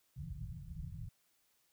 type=low-pass noise; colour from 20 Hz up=white; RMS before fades=-45 dBFS; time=0.16-1.09 s; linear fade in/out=10 ms; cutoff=170 Hz; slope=96 dB/octave; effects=white hiss -75 dBFS RMS until 1.72 s